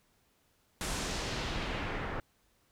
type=noise with low-pass filter sweep; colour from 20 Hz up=pink; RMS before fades=-36 dBFS; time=0.81-2.2 s; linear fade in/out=0 ms; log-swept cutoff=10000 to 1500 Hz; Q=1.2; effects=pink hiss -71 dBFS RMS until 2.71 s